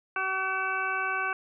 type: harmonic tone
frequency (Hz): 380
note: F#4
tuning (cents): +46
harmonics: 1 / 2 / 3 / 4 / 6 / 7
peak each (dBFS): -40 / -36 / -32 / -30 / -37 / -37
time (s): 0.16-1.33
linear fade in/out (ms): 2
effects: none